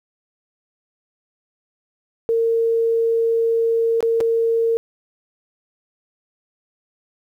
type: tone with dropouts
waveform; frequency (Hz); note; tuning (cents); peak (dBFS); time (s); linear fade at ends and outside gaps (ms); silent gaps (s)
sine; 457.6; A#4; -32; -15; 2.29-4.77; 0; 4.006-4.027 / 4.204-4.209
effects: 9-bit